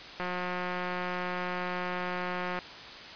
click train, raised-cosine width 0.5 ms, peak -19 dBFS, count 431, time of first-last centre 0.2-2.589 s, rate 180 Hz, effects white hiss -44 dBFS RMS until 3.15 s + resampled to 11025 Hz

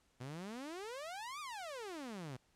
sawtooth exponential two-way sweep, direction up then down, 120 to 1244.5 to 120 Hz, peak -40 dBFS, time 0.2-2.37 s, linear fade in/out 10 ms, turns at 1.4 s, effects pink hiss -74 dBFS RMS until 2.55 s + low-pass 10000 Hz 12 dB/octave

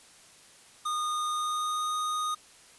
square tone with pitch glide, 1226 to 1238.1 Hz, D#6 to D#6, -26 to -9 cents, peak -29 dBFS, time 0.85-2.35 s, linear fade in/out 10 ms, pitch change +17 cents, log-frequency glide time 1.29-1.89 s, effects white hiss -55 dBFS RMS until 2.78 s + resampled to 24000 Hz

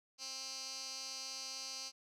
15% pulse tone with band-pass filter, 264.5 Hz, C4, 19 cents sharp, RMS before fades -45 dBFS, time 0.18-1.92 s, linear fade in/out 50 ms, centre 5200 Hz, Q 5.5, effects none

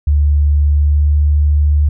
sine tone with pitch glide, 73.1 to 73.86 Hz, D2 to D2, -7 to +10 cents, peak -8 dBFS, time 0.07-1.89 s, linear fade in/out 5 ms, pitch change +17 cents, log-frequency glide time 0.68-1.12 s, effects none

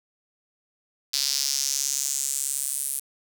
sawtooth tone with high-pass filter sweep, 138.59 Hz, C#3, in tune, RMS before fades -27 dBFS, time 1.13-3 s, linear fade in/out 10 ms, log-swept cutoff 4700 to 10000 Hz, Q 3.2, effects 8-bit

